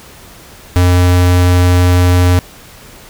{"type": "tone", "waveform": "square", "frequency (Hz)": 89.4, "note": "F2", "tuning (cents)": 41, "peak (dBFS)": -7, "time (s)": [0.76, 2.39], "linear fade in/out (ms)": 0, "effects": ["pink hiss -37 dBFS RMS until 3.09 s"]}